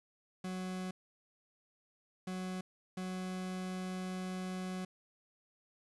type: tone bursts at uneven times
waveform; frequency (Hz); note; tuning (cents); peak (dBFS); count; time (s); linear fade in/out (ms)
40% pulse; 185; F#3; 0; -37; 3; 0.44-0.91 / 2.27-2.61 / 2.97-4.85; 5
effects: resampled to 24000 Hz + 11-bit